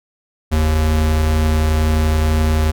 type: tone pair together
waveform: square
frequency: 46.25 / 77.78 Hz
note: F#1 / D#2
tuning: 0 / 0 cents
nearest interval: major sixth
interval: 900 cents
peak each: -22 / -14 dBFS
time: 0.51-2.72 s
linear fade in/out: 20 ms
effects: none